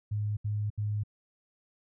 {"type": "tone bursts", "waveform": "sine", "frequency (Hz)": 104.8, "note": "G#2", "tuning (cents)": 16, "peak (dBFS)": -28, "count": 3, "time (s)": [0.11, 1.036], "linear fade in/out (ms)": 10, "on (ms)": 260, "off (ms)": 73, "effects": []}